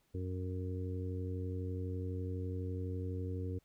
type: harmonic tone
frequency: 92 Hz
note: F#2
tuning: 9 cents flat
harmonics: 1 / 2 / 3 / 4 / 5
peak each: -37 / -49 / -45 / -49 / -46 dBFS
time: 0.14-3.59 s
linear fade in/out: 10 ms
effects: pink hiss -75 dBFS RMS until 3.64 s